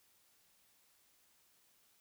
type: silence
effects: white hiss -71 dBFS RMS until 2 s